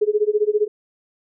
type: tone with tremolo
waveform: sine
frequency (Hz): 420.9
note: G#4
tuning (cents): +23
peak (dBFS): -12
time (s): 0.01-0.68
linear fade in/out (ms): 10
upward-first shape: sine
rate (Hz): 15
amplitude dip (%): 95
effects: none